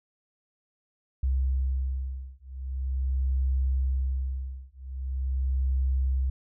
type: beating tone pair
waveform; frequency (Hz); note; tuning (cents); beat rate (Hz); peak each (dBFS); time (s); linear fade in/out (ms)
sine; 65.41 / 65.84; C2 / C2; 0 / +11; 0.43; -28; 1.23-6.3; 5
effects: none